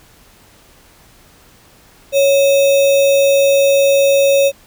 sine tone with sample-and-hold, 554.4 Hz, C#5, in tune, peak -8 dBFS, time 2.12-4.52 s, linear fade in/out 50 ms, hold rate 3150 Hz, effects pink hiss -47 dBFS RMS until 4.66 s

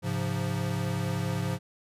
square chord, F minor, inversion first, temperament equal with one note detuned, 103.83 / 134.26 / 174.61 Hz, Ab2 / C3 / F3, 0 / +45 / 0 cents, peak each -33 dBFS, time 0.02-1.59 s, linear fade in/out 50 ms, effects resampled to 32000 Hz

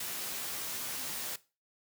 white noise with comb filter, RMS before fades -38 dBFS, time 0-1.36 s, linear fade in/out 5 ms, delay 14 ms, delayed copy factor -0.5, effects noise-tail reverb RT60 0.3 s tail -18 dB re dry + high-pass 100 Hz 12 dB/octave

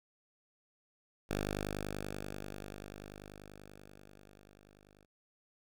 5% pulse tone with level ramp, 50.3 Hz, G1, 45 cents sharp, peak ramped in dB -22 to -52 dBFS, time 1.29-5.06 s, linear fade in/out 20 ms, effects none

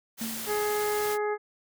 white noise, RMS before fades -36 dBFS, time 0.17-1.18 s, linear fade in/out 50 ms
sine tone with exponential decay, 226.3 Hz, A3, 49 cents sharp, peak -30 dBFS, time 0.21-0.81 s, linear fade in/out 5 ms, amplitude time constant 130 ms
harmonic tone, 419.1 Hz, G#4, 16 cents sharp, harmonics 1 / 2 / 3 / 4 / 5, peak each -27 / -33 / -37 / -39 / -41 dBFS, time 0.46-1.38 s, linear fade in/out 50 ms
effects none

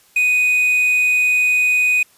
triangle tone with quantisation, 2489 Hz, D#7, in tune, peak -11 dBFS, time 0.16-2.03 s, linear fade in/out 5 ms, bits 6, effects white hiss -53 dBFS RMS until 2.17 s + resampled to 32000 Hz

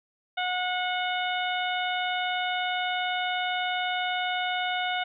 harmonic tone with a mistuned harmonic, 728 Hz, F#5, 28 cents flat, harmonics 1 / 2 / 3 / 4 / 5, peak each -29 / -32 / -34 / -35 / -36 dBFS, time 0.37-5.04 s, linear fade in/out 10 ms, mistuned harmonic 4, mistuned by +22 cents, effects none

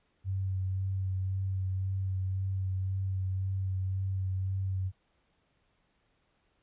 sine tone with vibrato, 95 Hz, F#2, 46 cents sharp, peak -29 dBFS, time 0.24-4.92 s, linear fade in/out 50 ms, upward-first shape sine, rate 1.9 Hz, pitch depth 18 cents each way, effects pink hiss -73 dBFS RMS until 6.62 s + resampled to 8000 Hz

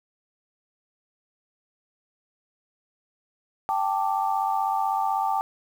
sine chord, G suspended second, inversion none, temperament equal, 784 / 880 / 1174.7 Hz, G5 / A5 / D6, 0 / 0 / 0 cents, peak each -25 / -26 / -30 dBFS, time 3.69-5.41 s, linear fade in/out 0 ms, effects 8-bit

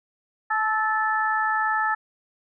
sine tone cluster, 867 / 1309 / 1750 Hz, A5 / E6 / A6, -26 / -13 / -10 cents, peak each -25 dBFS, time 0.5-1.95 s, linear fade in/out 10 ms, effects none

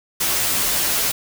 white noise with comb filter, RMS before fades -20 dBFS, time 0.2-1.12 s, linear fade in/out 10 ms, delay 13 ms, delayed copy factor -0.9, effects none

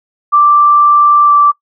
sine tone with pitch glide, 1174.7 to 1166.6 Hz, D6 to D6, 0 to -12 cents, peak -4 dBFS, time 0.32-1.52 s, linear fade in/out 20 ms, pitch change -12 cents, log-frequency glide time 1.25-1.31 s, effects noise-tail reverb RT60 0.1 s tail -21 dB re dry

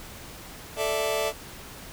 sawtooth chord, A suspended fourth, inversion none, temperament just, 440 / 586.7 / 660 Hz, A4 / D5 / E5, 0 / -2 / +2 cents, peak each -25 dBFS, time 0.76-1.33 s, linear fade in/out 50 ms, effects pink hiss -43 dBFS RMS until 1.92 s

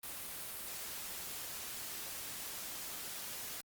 white noise, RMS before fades -44 dBFS, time 0.03-3.61 s, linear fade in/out 5 ms, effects Opus 32 kbps

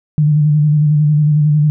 sine tone with vibrato, 150 Hz, D3, 37 cents sharp, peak -8 dBFS, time 0.18-1.7 s, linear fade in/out 0 ms, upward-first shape square, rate 11 Hz, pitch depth 30 cents each way, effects none

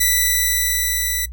5% pulse tone with level ramp, 1975.5 Hz, B6, in tune, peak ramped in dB -3 to -9 dBFS, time 0-1.26 s, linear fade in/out 10 ms, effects noise-tail reverb RT60 0.1 s tail -22 dB re dry + added 60 Hz sine -29 dBFS peak until 1.32 s

